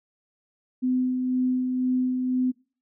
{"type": "tone with tremolo", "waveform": "sine", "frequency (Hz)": 254.2, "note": "C4", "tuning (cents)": -50, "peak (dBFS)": -20, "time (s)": [0.82, 2.52], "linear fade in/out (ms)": 20, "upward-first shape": "sine", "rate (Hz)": 2, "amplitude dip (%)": 35, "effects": ["noise-tail reverb RT60 0.4 s tail -23 dB re dry"]}